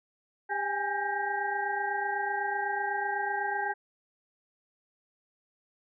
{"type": "tone cluster", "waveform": "sine", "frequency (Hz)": [399.6, 801, 829, 1583, 1895], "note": ["G4", "G5", "G#5", "G6", "A#6"], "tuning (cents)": [33, 37, -3, 17, 28], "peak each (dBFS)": [-38, -36, -32, -33, -40], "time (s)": [0.49, 3.74], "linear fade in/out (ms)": 20, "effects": []}